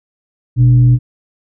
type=tone with frequency modulation; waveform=sine; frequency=123.47 Hz; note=B2; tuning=in tune; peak=-5 dBFS; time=0.56-0.99 s; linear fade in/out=50 ms; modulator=169 Hz; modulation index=0.29; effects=none